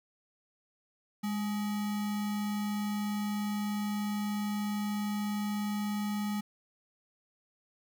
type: tone with sample-and-hold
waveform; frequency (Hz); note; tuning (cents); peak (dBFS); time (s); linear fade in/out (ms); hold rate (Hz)
sine; 206.6; G#3; -9; -30; 1.23-6.41; 10; 1050
effects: none